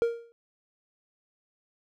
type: tone with exponential decay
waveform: triangle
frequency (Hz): 466.5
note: A#4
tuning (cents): +1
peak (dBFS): -17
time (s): 0.02-0.32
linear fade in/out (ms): 0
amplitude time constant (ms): 65
effects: none